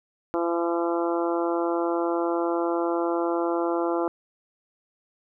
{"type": "harmonic tone", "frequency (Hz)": 170, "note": "F3", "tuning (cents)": -46, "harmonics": [2, 3, 4, 5, 6, 7, 8], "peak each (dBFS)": [-25, -29, -31, -33, -35, -36, -37], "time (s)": [0.34, 4.08], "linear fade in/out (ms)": 0, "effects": []}